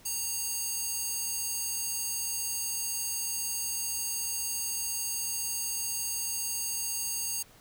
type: tone with high-pass filter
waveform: square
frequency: 927 Hz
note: A#5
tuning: 10 cents flat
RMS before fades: -33 dBFS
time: 0.05-7.43 s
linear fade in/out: 10 ms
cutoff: 7100 Hz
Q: 1.4
effects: pink hiss -57 dBFS RMS until 7.6 s